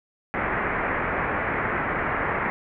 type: low-pass noise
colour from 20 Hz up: white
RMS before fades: -26 dBFS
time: 0.34-2.5 s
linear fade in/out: 0 ms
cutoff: 2100 Hz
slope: 48 dB/octave
effects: none